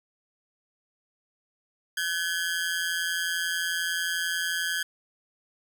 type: ring-modulated tone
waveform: sawtooth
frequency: 1610 Hz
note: G6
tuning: 46 cents sharp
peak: -20 dBFS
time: 1.97-4.83 s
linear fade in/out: 5 ms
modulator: 85.6 Hz
effects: none